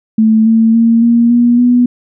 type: tone with pitch steps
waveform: sine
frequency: 220 / 224.8 / 229.6 / 234.6 / 239.6 / 244.8 Hz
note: A3 / A3 / A#3 / A#3 / A#3 / B3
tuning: 0 / +37 / -26 / +11 / +48 / -15 cents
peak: -5 dBFS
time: 0.18-1.86 s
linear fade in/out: 5 ms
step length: 280 ms
effects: none